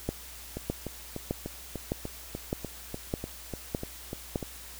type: two click trains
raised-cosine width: 2 ms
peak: -15 / -21 dBFS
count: 8 / 14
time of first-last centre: 0.09-4.358 / 0.57-4.428 s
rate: 1.64 / 3.37 Hz
effects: added 60 Hz sine -50 dBFS peak until 4.79 s + white hiss -46 dBFS RMS until 4.79 s